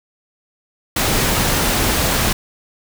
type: noise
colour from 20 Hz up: pink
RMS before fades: -17 dBFS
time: 0.96-2.33 s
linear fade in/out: 5 ms
effects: none